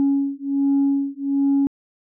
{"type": "beating tone pair", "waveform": "sine", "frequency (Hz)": [277.2, 278.5], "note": ["C#4", "C#4"], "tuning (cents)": [0, 8], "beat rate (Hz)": 1.3, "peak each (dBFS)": -19, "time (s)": [0, 1.67], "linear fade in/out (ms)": 0, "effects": ["tanh soft clip ceiling -12 dBFS"]}